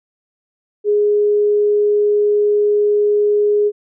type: tone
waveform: sine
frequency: 415.3 Hz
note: G#4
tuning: in tune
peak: -11 dBFS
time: 0.84-3.72 s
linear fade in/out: 50 ms
effects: none